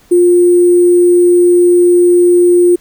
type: tone with sample-and-hold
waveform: sine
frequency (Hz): 352.8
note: F4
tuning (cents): +18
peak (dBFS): -4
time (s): 0.11-2.76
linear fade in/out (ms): 10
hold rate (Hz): 8820
effects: pink hiss -47 dBFS RMS until 2.8 s